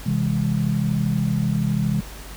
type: chord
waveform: sine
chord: C augmented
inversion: none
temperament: just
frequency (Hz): 130.81 / 163.52 / 204.4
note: C3 / E3 / G#3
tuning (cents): 0 / -14 / -27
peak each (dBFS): -23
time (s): 0.06-2.01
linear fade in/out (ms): 5
effects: added 50 Hz sine -38 dBFS peak until 2.36 s + pink hiss -40 dBFS RMS until 2.36 s